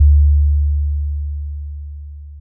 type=tone with level ramp; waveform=sine; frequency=73 Hz; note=D2; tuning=10 cents flat; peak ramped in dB=-4 to -32 dBFS; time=0-2.4 s; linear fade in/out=10 ms; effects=none